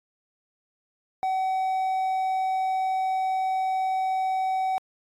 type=tone; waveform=triangle; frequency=757 Hz; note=F#5; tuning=39 cents sharp; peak=-21 dBFS; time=1.23-4.78 s; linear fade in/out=0 ms; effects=AAC 64 kbps